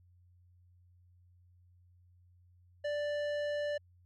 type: tone with low-pass filter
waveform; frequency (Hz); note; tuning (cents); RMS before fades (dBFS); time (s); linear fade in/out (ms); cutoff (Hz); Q
square; 587.3; D5; 0; -35; 2.84-3.78; 10; 3200; 0.6
effects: added 89 Hz sine -61 dBFS peak until 4.05 s